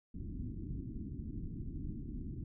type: low-pass noise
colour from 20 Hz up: pink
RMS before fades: -42 dBFS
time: 0.14-2.44 s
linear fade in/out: 5 ms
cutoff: 320 Hz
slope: 48 dB/octave
effects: none